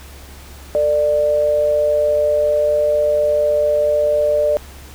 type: tone pair together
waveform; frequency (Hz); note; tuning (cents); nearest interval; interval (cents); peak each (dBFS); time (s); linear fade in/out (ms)
sine; 449.8 / 594; A4 / D5; +38 / +20; perfect fourth; 482; -22 / -13; 0.75-4.57; 0
effects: added 69 Hz sine -37 dBFS peak until 4.94 s + pink hiss -41 dBFS RMS until 4.94 s